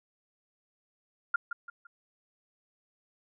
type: tone with echo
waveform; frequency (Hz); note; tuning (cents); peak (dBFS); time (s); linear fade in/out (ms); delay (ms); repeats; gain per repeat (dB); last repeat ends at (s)
sine; 1400; F6; +4; -22; 1.34-1.36; 5; 170; 3; -9; 1.87
effects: none